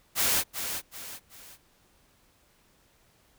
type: noise with echo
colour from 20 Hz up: white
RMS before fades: -25 dBFS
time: 0.15-0.44 s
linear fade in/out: 50 ms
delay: 380 ms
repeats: 3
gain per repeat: -8 dB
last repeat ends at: 1.58 s
effects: pink hiss -64 dBFS RMS until 3.38 s